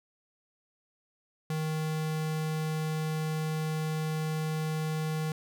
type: tone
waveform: square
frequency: 156.5 Hz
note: D#3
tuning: 10 cents sharp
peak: -30 dBFS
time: 1.5-5.32 s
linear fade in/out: 2 ms
effects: none